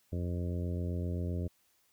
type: harmonic tone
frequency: 87.7 Hz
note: F2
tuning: 8 cents sharp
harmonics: 1 / 2 / 3 / 4 / 5 / 6 / 7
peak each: -33 / -39 / -43 / -45 / -47 / -49 / -50 dBFS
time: 0.12-1.48 s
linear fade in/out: 10 ms
effects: white hiss -71 dBFS RMS until 1.92 s